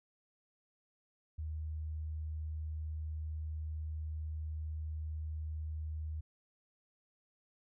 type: tone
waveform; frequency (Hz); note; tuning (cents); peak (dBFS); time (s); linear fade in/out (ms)
sine; 77.78; D#2; 0; -37; 1.38-6.21; 10
effects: none